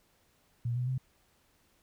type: tone with pitch steps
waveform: sine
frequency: 119.1 / 124.37 / 129.88 Hz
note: A#2 / B2 / C3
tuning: +38 / +13 / -12 cents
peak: -29 dBFS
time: 0.65-0.98 s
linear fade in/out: 5 ms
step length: 110 ms
effects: pink hiss -69 dBFS RMS until 1.82 s